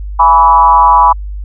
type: tone with frequency modulation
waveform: sine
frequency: 987.8 Hz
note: B5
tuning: in tune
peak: -3 dBFS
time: 0.19-1.13 s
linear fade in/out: 10 ms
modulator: 155 Hz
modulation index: 0.98
effects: added 50 Hz sine -19 dBFS peak until 1.44 s